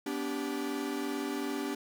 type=chord; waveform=45% pulse; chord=G major; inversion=first; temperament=equal with one note detuned; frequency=246.9 / 289.5 / 392 Hz; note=B3 / D4 / G4; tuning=0 / -25 / 0 cents; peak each=-39 / -35 / -38 dBFS; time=0.06-1.75 s; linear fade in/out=5 ms; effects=none